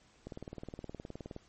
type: click train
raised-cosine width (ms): 2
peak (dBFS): -29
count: 22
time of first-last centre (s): 0.27-1.364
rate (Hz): 19.2
effects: pink hiss -65 dBFS RMS until 1.48 s + MP3 32 kbps